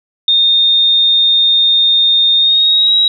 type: tone with pitch glide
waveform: sine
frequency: 3660 to 3842 Hz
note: A#7 to B7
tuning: -32 to -48 cents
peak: -7 dBFS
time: 0.28-3.08 s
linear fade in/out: 2 ms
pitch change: +84 cents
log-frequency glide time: 2.36-2.94 s
effects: none